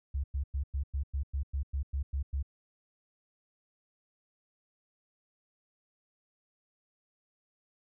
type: tone bursts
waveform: sine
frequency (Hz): 69.1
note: C#2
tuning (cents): -5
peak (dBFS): -29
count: 12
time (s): 0.14-2.428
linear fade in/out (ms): 10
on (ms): 99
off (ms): 100
effects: none